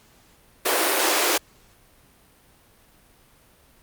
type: high-pass noise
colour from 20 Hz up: pink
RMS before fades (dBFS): -21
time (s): 0.65-1.38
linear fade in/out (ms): 10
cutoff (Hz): 320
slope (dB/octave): 48
effects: pink hiss -56 dBFS RMS until 3.82 s + Opus 48 kbps